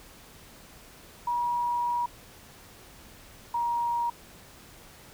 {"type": "tone pair in turn", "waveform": "sine", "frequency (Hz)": [960, 946.2], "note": ["B5", "A#5"], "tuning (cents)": [-49, 26], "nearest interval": "unison", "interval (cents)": 25, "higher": "first", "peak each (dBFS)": -25, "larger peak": "neither", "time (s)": [[1.27, 2.06], [3.54, 4.1]], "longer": "first", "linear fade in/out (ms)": 5, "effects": ["pink hiss -51 dBFS RMS until 5.13 s"]}